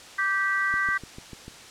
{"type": "harmonic tone", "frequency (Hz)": 390.5, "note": "G4", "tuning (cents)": -7, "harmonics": [3, 4, 5], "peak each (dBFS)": [-29, -25, -27], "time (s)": [0.18, 0.98], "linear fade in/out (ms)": 10}
{"type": "click train", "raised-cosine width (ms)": 3, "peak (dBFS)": -27, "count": 6, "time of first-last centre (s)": [0.74, 1.481], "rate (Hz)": 6.75}
{"effects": ["white hiss -45 dBFS RMS until 1.7 s", "low-pass 7000 Hz 12 dB/octave"]}